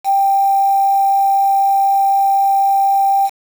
sine tone with quantisation, 787 Hz, G5, 7 cents sharp, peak -10 dBFS, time 0.04-3.3 s, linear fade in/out 50 ms, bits 5, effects none

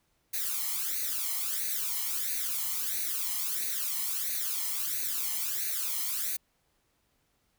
blue noise with flanger, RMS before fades -32 dBFS, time 0.33-6.37 s, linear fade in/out 10 ms, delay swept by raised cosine 0.47 to 0.98 ms, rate 1.5 Hz, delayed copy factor +0.8, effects pink hiss -73 dBFS RMS until 7.58 s

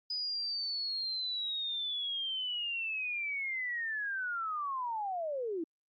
sine linear sweep, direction down, 4990 to 310.2 Hz, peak -33 dBFS, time 0.1-5.64 s, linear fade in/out 5 ms, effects Opus 48 kbps

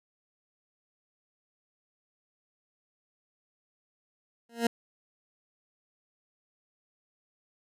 20% pulse tone with exponential growth, 233.1 Hz, A#3, in tune, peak -16 dBFS, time 4.49-4.67 s, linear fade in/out 5 ms, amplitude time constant 37 ms, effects resampled to 32000 Hz

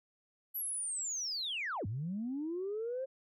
sine linear two-way sweep, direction down then up, 11920 to 92.5 to 539 Hz, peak -34 dBFS, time 0.54-3.06 s, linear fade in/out 20 ms, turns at 1.86 s, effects tanh soft clip ceiling -30 dBFS

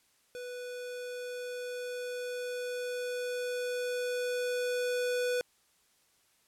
square tone with level ramp, 493.9 Hz, B4, in tune, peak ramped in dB -40 to -29 dBFS, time 0.35-5.41 s, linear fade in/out 0 ms, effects white hiss -69 dBFS RMS until 6.47 s + low-pass 12000 Hz 12 dB/octave

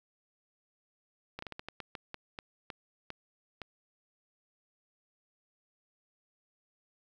slowing click train, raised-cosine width 0.3 ms, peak -24 dBFS, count 13, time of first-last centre 1.39-3.617 s, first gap 34 ms, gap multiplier 1.28, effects 10-bit

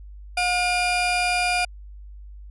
35% pulse tone pair together, 718 / 2410 Hz, F5 / D7, +48 / +44 cents, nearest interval octave + major sixth, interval 2096 cents, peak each -21 dBFS, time 0.37-1.65 s, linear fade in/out 5 ms, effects added 50 Hz sine -38 dBFS peak until 2.5 s + resampled to 24000 Hz

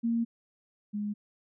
sine tone pair in turn, 231.8 / 207.5 Hz, A#3 / G#3, -10 / -1 cents, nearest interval major second, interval 191 cents, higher first, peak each -25 / -30 dBFS, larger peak first, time 0.03-0.25 / 0.93-1.14 s, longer first, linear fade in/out 20 ms, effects none

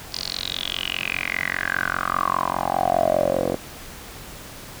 10% pulse tone with band-pass filter sweep, 45 Hz, F#1, 47 cents flat, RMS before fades -24 dBFS, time 0.12-3.56 s, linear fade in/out 10 ms, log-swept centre 4900 to 460 Hz, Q 7.8, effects pink hiss -39 dBFS RMS until 4.8 s

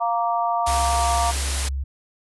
harmonic tone, 233.1 Hz, A#3, in tune, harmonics 3 / 4 / 5, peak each -22 / -24 / -26 dBFS, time 0-1.32 s, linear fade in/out 20 ms
white noise, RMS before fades -26 dBFS, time 0.66-1.69 s, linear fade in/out 10 ms
sine tone with vibrato, 68.1 Hz, C#2, 30 cents flat, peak -23 dBFS, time 0.67-1.84 s, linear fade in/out 10 ms, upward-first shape triangle, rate 1.7 Hz, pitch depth 11 cents each way
effects resampled to 24000 Hz

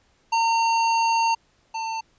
square tone pair in turn, 914 / 897.3 Hz, A#5 / A5, -34 / +34 cents, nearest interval unison, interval 32 cents, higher first, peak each -19 / -27 dBFS, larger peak first, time 0.32-1.35 / 1.74-2.01 s, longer first, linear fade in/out 10 ms, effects pink hiss -63 dBFS RMS until 2.18 s + resampled to 16000 Hz

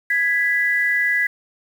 sine tone pair together, 1661.2 / 1981 Hz, G#6 / B6, 0 / +5 cents, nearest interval minor third, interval 305 cents, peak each -20 / -18 dBFS, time 0.1-1.27 s, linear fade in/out 5 ms, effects 7-bit

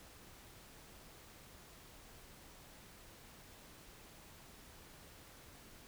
silence, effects pink hiss -58 dBFS RMS until 5.87 s

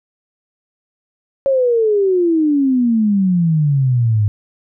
sine exponential sweep, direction down, 554.4 to 101.6 Hz, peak -11 dBFS, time 1.46-4.28 s, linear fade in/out 0 ms, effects none

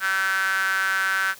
sawtooth tone with high-pass filter, 191.5 Hz, G3, 40 cents flat, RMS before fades -23 dBFS, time 0-1.35 s, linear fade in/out 50 ms, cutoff 1500 Hz, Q 9, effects white hiss -46 dBFS RMS until 1.39 s + high-pass 60 Hz 12 dB/octave

